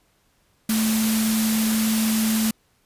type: tone in noise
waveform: sine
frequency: 220 Hz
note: A3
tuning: in tune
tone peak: -19 dBFS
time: 0.69-2.51 s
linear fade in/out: 5 ms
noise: white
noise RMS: -26 dBFS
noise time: 0.69-2.51 s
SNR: +4 dB
effects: pink hiss -64 dBFS RMS until 2.85 s + resampled to 32000 Hz